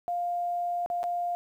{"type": "tone with dropouts", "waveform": "sine", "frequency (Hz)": 701, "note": "F5", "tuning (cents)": 6, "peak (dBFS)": -27, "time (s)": [0.08, 1.35], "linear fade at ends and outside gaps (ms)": 0, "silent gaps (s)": [[0.861, 0.901], [1.031, 1.039]], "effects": ["10-bit"]}